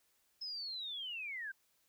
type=linear sweep; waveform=sine; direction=down; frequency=5200 to 1530 Hz; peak=-40 dBFS; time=0.41-1.52 s; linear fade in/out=10 ms; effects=white hiss -75 dBFS RMS until 1.88 s